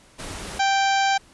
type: noise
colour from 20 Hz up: pink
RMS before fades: -34 dBFS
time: 0.18-0.6 s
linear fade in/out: 20 ms
type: harmonic tone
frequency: 784 Hz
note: G5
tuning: in tune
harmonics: 1 / 2 / 3 / 4 / 5 / 6 / 7 / 8 / 9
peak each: -19 / -25 / -29 / -31 / -33 / -35 / -36 / -37 / -38 dBFS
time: 0.59-1.18 s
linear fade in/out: 10 ms
effects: pink hiss -53 dBFS RMS until 1.33 s + resampled to 24000 Hz